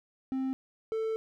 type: tone pair in turn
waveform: triangle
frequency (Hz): 263.7 / 443.5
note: C4 / A4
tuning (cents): +14 / +14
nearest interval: major sixth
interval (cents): 900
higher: second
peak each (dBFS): -27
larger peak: neither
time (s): 0.32-0.53 / 0.92-1.16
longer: second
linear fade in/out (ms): 0
effects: none